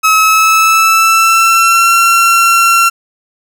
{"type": "tone with pitch glide", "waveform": "30% pulse", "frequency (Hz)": [1286, 1362.5], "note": ["E6", "F6"], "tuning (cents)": [-43, -43], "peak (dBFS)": -3, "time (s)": [0.03, 2.9], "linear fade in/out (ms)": 20, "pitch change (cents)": 100, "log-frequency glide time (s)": [0.14, 1.94], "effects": []}